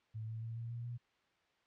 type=tone with pitch steps; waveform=sine; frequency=110 / 111.99 / 114.01 / 116.07 / 118.17 / 120.3 Hz; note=A2 / A2 / A#2 / A#2 / A#2 / B2; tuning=0 / +31 / -38 / -7 / +24 / -45 cents; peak=-40 dBFS; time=0.14-0.98 s; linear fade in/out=20 ms; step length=140 ms; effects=white hiss -74 dBFS RMS until 1.66 s + low-pass 3000 Hz 12 dB/octave